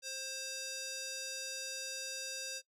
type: tone with band-pass filter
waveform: square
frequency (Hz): 530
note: C5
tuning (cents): +22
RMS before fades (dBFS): -42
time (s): 0.02-2.62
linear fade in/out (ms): 50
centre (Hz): 5700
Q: 1.8
effects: noise-tail reverb RT60 0.1 s tail -20 dB re dry